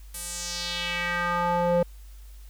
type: tone with band-pass filter sweep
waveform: square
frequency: 174.61 Hz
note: F3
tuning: in tune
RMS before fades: -27 dBFS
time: 0.14-1.83 s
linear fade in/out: 5 ms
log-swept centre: 11000 to 490 Hz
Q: 2.3
effects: added 50 Hz sine -42 dBFS peak until 2.49 s + white hiss -58 dBFS RMS until 2.49 s